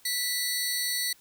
20% pulse tone pair together, 1967 / 4416 Hz, B6 / C#8, -7 / -7 cents, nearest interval octave + major second, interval 1400 cents, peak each -26 / -23 dBFS, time 0.05-1.13 s, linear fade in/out 5 ms, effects white hiss -59 dBFS RMS until 1.2 s

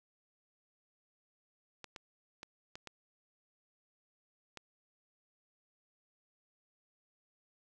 clicks, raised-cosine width 0.2 ms, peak -28 dBFS, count 6, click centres 1.843 / 1.962 / 2.431 / 2.755 / 2.873 / 4.573 s, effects none

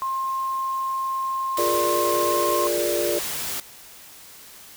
sine tone, 1062 Hz, C6, 25 cents sharp, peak -23 dBFS, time 0.02-2.67 s, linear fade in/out 0 ms
white noise, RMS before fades -29 dBFS, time 1.57-3.6 s, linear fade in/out 2 ms
sine chord, Bb dominant seventh, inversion second, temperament equal, 349.2 / 415.3 / 466.2 / 587.3 Hz, F4 / Ab4 / Bb4 / D5, 0 / 0 / 0 / 0 cents, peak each -26 / -29 / -29 / -25 dBFS, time 1.58-3.19 s, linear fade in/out 5 ms
effects white hiss -45 dBFS RMS until 4.76 s

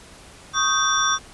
sine tone cluster, 1106 / 1253 / 1552 / 3507 / 5690 Hz, C#6 / D#6 / G6 / A7 / F8, -4 / +12 / -18 / -6 / +31 cents, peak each -24 dBFS, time 0.53-1.19 s, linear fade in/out 50 ms, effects pink hiss -45 dBFS RMS until 1.33 s + resampled to 24000 Hz

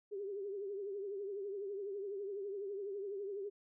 sine tone with vibrato, 399.2 Hz, G4, 32 cents sharp, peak -39 dBFS, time 0.11-3.5 s, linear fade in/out 20 ms, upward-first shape triangle, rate 12 Hz, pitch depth 94 cents each way, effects none

